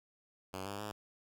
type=tone with pitch steps; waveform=5% pulse; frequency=94.6 / 100.5 / 105 Hz; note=F#2 / G2 / G#2; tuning=+39 / +44 / +19 cents; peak=-29 dBFS; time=0.53-0.92 s; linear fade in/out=10 ms; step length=130 ms; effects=none